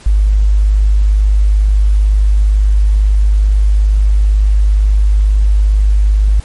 sine tone, 51.1 Hz, G#1, 27 cents flat, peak -6 dBFS, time 0.06-6.4 s, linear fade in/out 5 ms, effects pink hiss -39 dBFS RMS until 6.44 s + MP3 48 kbps

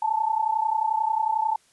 sine tone pair together, 863.8 / 895 Hz, A5 / A5, -32 / +29 cents, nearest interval minor second, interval 61 cents, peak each -24 dBFS, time 0.02-1.56 s, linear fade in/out 5 ms, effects white hiss -61 dBFS RMS until 1.72 s + resampled to 24000 Hz

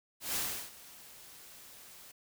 white noise with ADSR envelope, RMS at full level -33 dBFS, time 0.2-2.12 s, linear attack 150 ms, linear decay 350 ms, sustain -20 dB, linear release 11 ms, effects none

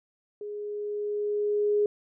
sine tone with level ramp, 415.3 Hz, G#4, in tune, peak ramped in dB -34 to -20 dBFS, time 0.41-1.86 s, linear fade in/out 2 ms, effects none

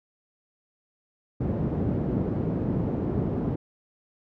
pink band-pass noise, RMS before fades -27 dBFS, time 1.4-3.56 s, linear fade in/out 10 ms, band 110 to 330 Hz, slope 12 dB/octave, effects none

